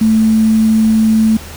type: tone with quantisation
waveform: sine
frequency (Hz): 220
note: A3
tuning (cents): 0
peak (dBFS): -7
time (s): 0.01-1.37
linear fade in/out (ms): 5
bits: 5
effects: added 78 Hz sine -32 dBFS peak until 1.56 s + pink hiss -32 dBFS RMS until 1.56 s